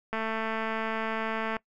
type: click train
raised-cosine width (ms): 0.5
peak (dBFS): -17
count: 320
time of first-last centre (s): 0.13-1.567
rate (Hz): 222
effects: noise-tail reverb RT60 0.1 s tail -22 dB re dry